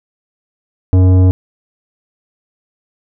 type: tone with tanh clipping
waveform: sine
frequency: 92.5 Hz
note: F#2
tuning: in tune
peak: -7 dBFS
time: 0.93-1.31 s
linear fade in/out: 0 ms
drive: 13 dB
effects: none